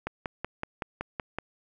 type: click train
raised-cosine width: 0.5 ms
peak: -16 dBFS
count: 8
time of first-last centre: 0.07-1.386 s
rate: 5.32 Hz
effects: none